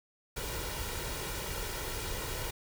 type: noise with comb filter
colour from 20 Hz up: pink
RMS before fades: -37 dBFS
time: 0.36-2.51 s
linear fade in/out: 10 ms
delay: 2.1 ms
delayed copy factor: +0.55
effects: none